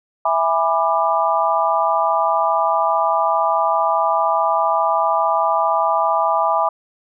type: chord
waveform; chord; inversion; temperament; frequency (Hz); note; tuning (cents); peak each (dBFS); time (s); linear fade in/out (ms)
sine; E dominant seventh; none; just; 659.3 / 824.1 / 988.9 / 1186.7; E5 / G#5 / B5 / D6; 0 / -14 / +2 / +18; -20; 0.25-6.69; 5
effects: none